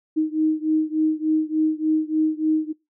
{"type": "beating tone pair", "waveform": "sine", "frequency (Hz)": [311.1, 314.5], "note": ["D#4", "D#4"], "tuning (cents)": [0, 19], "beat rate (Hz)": 3.4, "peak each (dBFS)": [-21, -22], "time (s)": [0.16, 2.73], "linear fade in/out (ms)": 20, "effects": ["noise-tail reverb RT60 0.2 s tail -21 dB re dry"]}